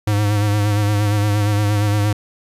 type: tone with vibrato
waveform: square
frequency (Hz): 103.8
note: G#2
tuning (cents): 0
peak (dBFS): -15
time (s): 0.07-2.13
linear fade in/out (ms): 5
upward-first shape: sine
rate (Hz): 8.6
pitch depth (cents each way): 39
effects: resampled to 32000 Hz